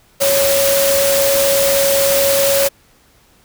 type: tone in noise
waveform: sine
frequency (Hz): 554.4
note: C#5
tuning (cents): 0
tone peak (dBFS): -13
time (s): 0.2-2.69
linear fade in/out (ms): 20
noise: white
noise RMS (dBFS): -17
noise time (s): 0.2-2.69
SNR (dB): +1
effects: pink hiss -52 dBFS RMS until 3.44 s